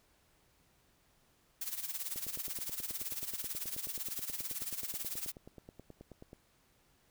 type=noise with tremolo; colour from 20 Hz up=blue; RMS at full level=-37 dBFS; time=1.61-5.32 s; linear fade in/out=5 ms; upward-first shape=sine; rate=18 Hz; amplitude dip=75%
type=click train; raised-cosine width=2 ms; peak=-36 dBFS; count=40; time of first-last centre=2.16-6.331 s; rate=9.35 Hz
effects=pink hiss -70 dBFS RMS until 7.1 s